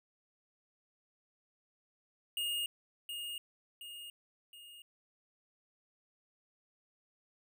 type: tone with echo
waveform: square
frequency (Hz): 2847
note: F7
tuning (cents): +33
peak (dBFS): -34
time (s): 2.37-2.66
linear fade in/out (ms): 2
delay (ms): 720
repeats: 3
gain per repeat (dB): -6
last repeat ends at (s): 4.82
effects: none